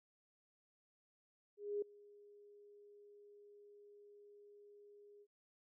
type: tone with ADSR envelope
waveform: sine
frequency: 410.9 Hz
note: G#4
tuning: 18 cents flat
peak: -35 dBFS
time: 1.57-5.27 s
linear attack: 250 ms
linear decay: 4 ms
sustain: -24 dB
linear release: 54 ms
effects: none